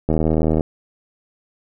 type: click train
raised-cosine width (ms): 2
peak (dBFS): -5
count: 42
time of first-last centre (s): 0.09-0.608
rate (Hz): 79.1
effects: none